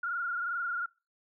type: tone with frequency modulation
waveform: sine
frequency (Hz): 1412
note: F6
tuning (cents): +19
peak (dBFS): -30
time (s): 0.03-0.86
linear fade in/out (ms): 5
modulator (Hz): 22.5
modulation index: 2.1
effects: noise-tail reverb RT60 0.3 s tail -25 dB re dry